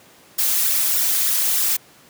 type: noise with flanger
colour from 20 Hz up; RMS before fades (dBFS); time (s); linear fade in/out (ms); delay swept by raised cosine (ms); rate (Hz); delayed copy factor
blue; -19; 0.38-1.77; 10; 0.55 to 3.95; 3.3; +0.65
effects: pink hiss -49 dBFS RMS until 2.09 s + high-pass 150 Hz 12 dB/octave